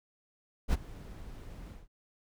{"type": "noise with ADSR envelope", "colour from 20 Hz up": "brown", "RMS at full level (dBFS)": -24, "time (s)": [0.68, 1.88], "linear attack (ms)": 53, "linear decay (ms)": 25, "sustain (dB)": -21, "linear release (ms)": 180, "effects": []}